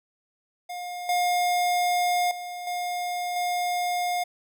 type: tone with level steps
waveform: square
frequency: 712 Hz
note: F5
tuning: 33 cents sharp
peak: -33 / -22 / -34 / -28 / -25 dBFS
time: 0.69-4.24 s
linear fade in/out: 10 ms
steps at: 1.09 / 2.31 / 2.67 / 3.36 s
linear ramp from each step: 2 ms
effects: none